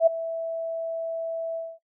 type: tone with ADSR envelope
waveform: sine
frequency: 658 Hz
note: E5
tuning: 3 cents flat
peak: -11 dBFS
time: 0-1.79 s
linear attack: 67 ms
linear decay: 12 ms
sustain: -16 dB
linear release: 230 ms
effects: noise-tail reverb RT60 0.1 s tail -24 dB re dry